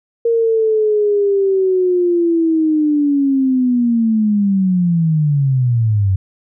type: linear sweep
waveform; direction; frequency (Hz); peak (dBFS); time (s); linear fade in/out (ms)
sine; down; 466.2 to 92.5; -11; 0.25-6.16; 5
effects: none